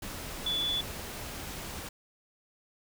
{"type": "tone in noise", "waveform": "sine", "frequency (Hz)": 3446, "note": "A7", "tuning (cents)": -37, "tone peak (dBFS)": -28, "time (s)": [0.46, 0.81], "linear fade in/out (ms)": 5, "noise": "pink", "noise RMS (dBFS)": -40, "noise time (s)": [0.02, 1.89], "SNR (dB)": 9, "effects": []}